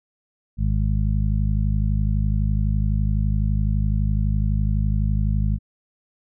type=harmonic tone; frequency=51.91 Hz; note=G#1; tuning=in tune; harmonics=1 / 2 / 3 / 4; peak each=-20 / -23 / -27 / -29 dBFS; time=0.57-5.59 s; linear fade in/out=50 ms; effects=none